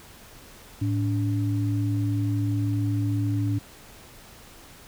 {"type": "tone pair together", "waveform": "sine", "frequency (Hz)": [107.8, 287.8], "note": ["A2", "D4"], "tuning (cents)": [-35, -35], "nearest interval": "octave + perfect fourth", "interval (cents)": 1700, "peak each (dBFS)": [-23, -28], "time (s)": [0.81, 3.59], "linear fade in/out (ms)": 10, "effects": ["pink hiss -48 dBFS RMS until 4.87 s"]}